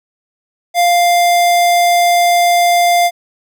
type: tone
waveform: square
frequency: 698.5 Hz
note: F5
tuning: in tune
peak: -9 dBFS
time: 0.74-3.11 s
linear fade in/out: 50 ms
effects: none